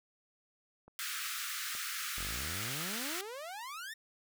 clicks, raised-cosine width 1 ms, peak -41 / -38 dBFS, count 2, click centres 0.88 / 1.751 s
pink high-pass noise, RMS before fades -39 dBFS, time 0.99-3.21 s, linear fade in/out 0 ms, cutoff 1200 Hz, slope 96 dB/octave
sawtooth exponential sweep, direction up, 40.77 to 1864.7 Hz, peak -38 dBFS, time 2.17-3.94 s, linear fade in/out 10 ms
effects none

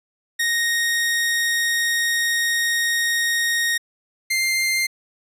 sawtooth tone pair in turn, 1864.7 / 2098 Hz, A#6 / C7, 0 / +4 cents, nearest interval major second, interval 204 cents, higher second, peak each -15 dBFS, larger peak neither, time 0.39-3.78 / 4.3-4.87 s, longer first, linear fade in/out 10 ms, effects resampled to 32000 Hz

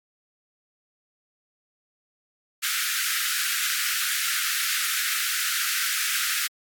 pink high-pass noise, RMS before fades -26 dBFS, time 2.62-6.48 s, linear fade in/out 20 ms, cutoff 1300 Hz, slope 96 dB/octave, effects AAC 64 kbps

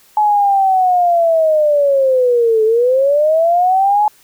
sine linear two-way sweep, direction down then up, 853 to 431.6 to 853 Hz, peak -9 dBFS, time 0.17-4.08 s, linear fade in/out 2 ms, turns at 2.64 s, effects white hiss -49 dBFS RMS until 4.23 s

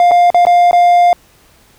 triangle tone with dropouts, 703 Hz, F5, 11 cents sharp, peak -3 dBFS, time 0-1.13 s, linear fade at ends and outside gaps 1 ms, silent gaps 0.111-0.116 / 0.303-0.345 / 0.452-0.468 / 0.711-0.73 s, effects pink hiss -48 dBFS RMS until 1.78 s

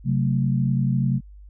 sine chord, F# diminished, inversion second, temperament just, 133.2 / 185 / 222 Hz, C3 / F#3 / A3, +31 / 0 / +16 cents, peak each -20 / -25 / -26 dBFS, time 0.04-1.21 s, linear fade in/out 50 ms, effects added 50 Hz sine -41 dBFS peak until 1.49 s

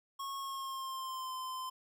square tone with pitch glide, 1094 to 1032.6 Hz, C#6 to C6, -23 to -23 cents, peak -39 dBFS, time 0.19-1.7 s, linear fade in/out 10 ms, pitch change -100 cents, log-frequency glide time 0.38-1.33 s, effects none

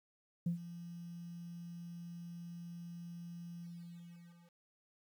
sine tone with ADSR envelope, 171.6 Hz, F3, 30 cents flat, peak -29 dBFS, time 0.46-4.57 s, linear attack 6 ms, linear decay 110 ms, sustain -16 dB, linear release 940 ms, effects tanh soft clip ceiling -28 dBFS + 11-bit

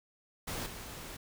pink noise with level steps, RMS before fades -38 / -45 dBFS, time 0.47-1.17 s, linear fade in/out 10 ms, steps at 0.66 s, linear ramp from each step 5 ms, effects none

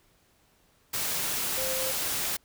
sine tone in noise, 523.3 Hz, C5, in tune, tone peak -33 dBFS, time 1.57-1.92 s, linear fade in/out 10 ms, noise white, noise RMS -30 dBFS, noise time 0.93-2.37 s, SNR -6 dB, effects pink hiss -65 dBFS RMS until 2.44 s

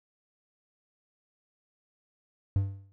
triangle tone with exponential decay, 98 Hz, G2, in tune, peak -18 dBFS, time 2.56-2.92 s, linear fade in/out 0 ms, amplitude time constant 78 ms, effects none

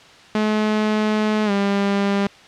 sawtooth tone with pitch glide, 214 to 199.67 Hz, A3 to G3, -48 to +32 cents, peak -13 dBFS, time 0.35-2.27 s, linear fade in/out 2 ms, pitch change -120 cents, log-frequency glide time 1.45-1.51 s, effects white hiss -45 dBFS RMS until 2.47 s + low-pass 4000 Hz 12 dB/octave

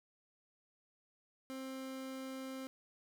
30% pulse tone, 263.9 Hz, C4, 15 cents sharp, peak -40 dBFS, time 1.5-2.67 s, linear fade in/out 0 ms, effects none

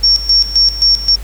sine tone with tremolo, 5490 Hz, F8, 31 cents flat, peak -6 dBFS, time 0.03-1.16 s, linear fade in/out 10 ms, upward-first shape square, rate 3.8 Hz, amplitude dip 80%, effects added 50 Hz sine -23 dBFS peak until 1.23 s + pink hiss -37 dBFS RMS until 1.23 s

